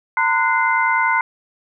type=tone cluster; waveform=sine; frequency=912 / 1022 / 1470 / 2078 Hz; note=A#5 / C6 / F#6 / C7; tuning=-38 / -41 / -12 / -12 cents; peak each=-20 dBFS; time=0.17-1.21 s; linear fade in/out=2 ms; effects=none